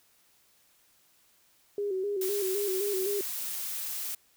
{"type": "tone with vibrato", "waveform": "sine", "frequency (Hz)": 392, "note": "G4", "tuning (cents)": 0, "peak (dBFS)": -28, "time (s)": [1.78, 3.21], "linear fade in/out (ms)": 2, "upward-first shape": "square", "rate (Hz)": 3.9, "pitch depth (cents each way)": 68}
{"type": "noise", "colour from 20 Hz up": "blue", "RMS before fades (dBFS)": -35, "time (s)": [2.21, 4.15], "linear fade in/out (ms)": 5}
{"effects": ["white hiss -65 dBFS RMS until 4.36 s"]}